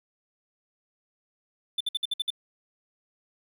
triangle tone bursts, 3531 Hz, A7, 5 cents sharp, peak -23 dBFS, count 7, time 1.78-2.304 s, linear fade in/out 5 ms, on 26 ms, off 57 ms, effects none

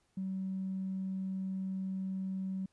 triangle tone with tanh clipping, 190 Hz, F#3, 46 cents sharp, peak -34 dBFS, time 0.17-2.66 s, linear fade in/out 5 ms, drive 4 dB, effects pink hiss -75 dBFS RMS until 2.72 s + resampled to 24000 Hz

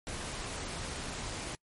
pink noise, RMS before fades -39 dBFS, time 0.07-1.55 s, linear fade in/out 0 ms, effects noise-tail reverb RT60 0.1 s tail -25 dB re dry + MP3 48 kbps

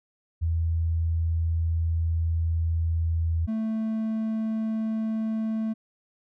sine / triangle tone pair in turn, 82.41 / 220.7 Hz, E2 / A3, 0 / +5 cents, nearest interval octave + perfect fourth, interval 1705 cents, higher second, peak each -22 / -23 dBFS, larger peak first, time 0.41-3.47 / 3.47-5.74 s, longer first, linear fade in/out 20 ms, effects none

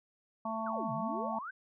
harmonic tone, 222.5 Hz, A3, 20 cents sharp, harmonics 1 / 3 / 4 / 5, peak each -39 / -39 / -39 / -39 dBFS, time 0.45-1.39 s, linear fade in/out 5 ms
sine exponential two-way sweep, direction down then up, 1612 to 125.6 to 1612 Hz, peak -39 dBFS, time 0.66-1.51 s, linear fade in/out 10 ms, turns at 0.92 s
effects none

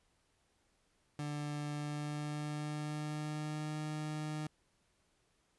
30% pulse tone with pitch glide, 147.5 to 152.79 Hz, D3 to D#3, +8 to -31 cents, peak -35 dBFS, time 1.19-4.47 s, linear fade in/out 2 ms, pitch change +61 cents, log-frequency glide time 1.71-3.78 s, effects pink hiss -75 dBFS RMS until 5.58 s + resampled to 24000 Hz

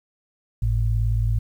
sine tone pair together, 52.08 / 110 Hz, G#1 / A2, +6 / 0 cents, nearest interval octave + minor second, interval 1294 cents, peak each -21 dBFS, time 0.62-1.39 s, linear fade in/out 5 ms, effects 9-bit

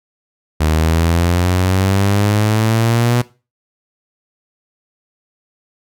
sawtooth exponential sweep, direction up, 76.8 to 122.3 Hz, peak -8 dBFS, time 0.6-3.22 s, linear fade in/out 10 ms, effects noise-tail reverb RT60 0.3 s tail -18 dB re dry

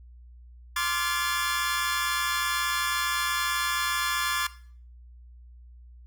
sawtooth chord, D minor seventh, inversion third, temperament equal with one note detuned, 1046.5 / 1174.7 / 1396.9 / 1715.8 Hz, C6 / D6 / F6 / A6, 0 / 0 / 0 / -44 cents, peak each -28 / -28 / -30 / -25 dBFS, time 0.76-4.47 s, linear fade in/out 5 ms, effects noise-tail reverb RT60 0.5 s tail -17 dB re dry + added 60 Hz sine -46 dBFS peak until 6.06 s

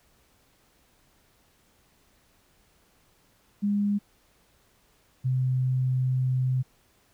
sine tone pair in turn, 203.9 / 128.75 Hz, G#3 / C3, -32 / -28 cents, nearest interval minor sixth, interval 796 cents, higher first, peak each -22 dBFS, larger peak neither, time 3.62-3.99 / 5.24-6.63 s, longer second, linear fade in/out 20 ms, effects pink hiss -64 dBFS RMS until 7.13 s

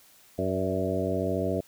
harmonic tone with a mistuned harmonic, 94.1 Hz, F#2, 30 cents sharp, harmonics 1 / 2 / 3 / 4 / 5 / 6 / 7, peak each -33 / -33 / -33 / -33 / -33 / -33 / -33 dBFS, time 0.38-1.61 s, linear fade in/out 10 ms, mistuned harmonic 6, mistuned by +40 cents, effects white hiss -57 dBFS RMS until 1.67 s

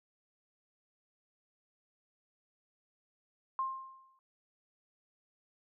sine tone with exponential decay, 1059 Hz, C6, 21 cents sharp, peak -29 dBFS, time 3.59-4.19 s, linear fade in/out 1 ms, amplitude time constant 130 ms, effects none

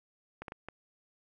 clicks, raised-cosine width 0.5 ms, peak -26 dBFS, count 4, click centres 0.42 / 0.482 / 0.521 / 0.686 s, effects none

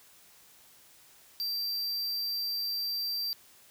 square tone, 4699 Hz, D8, in tune, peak -31 dBFS, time 1.4-3.33 s, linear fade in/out 0 ms, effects white hiss -58 dBFS RMS until 3.7 s

